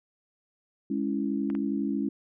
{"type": "chord", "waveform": "sine", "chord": "C# minor", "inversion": "second", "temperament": "equal", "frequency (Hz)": [207.7, 277.2, 329.6], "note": ["G#3", "C#4", "E4"], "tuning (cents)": [0, 0, 0], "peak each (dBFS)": [-30, -29, -33], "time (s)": [0.9, 2.09], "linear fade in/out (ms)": 5}
{"type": "clicks", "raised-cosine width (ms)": 0.5, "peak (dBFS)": -27, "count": 2, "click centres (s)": [1.501, 1.551]}
{"effects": []}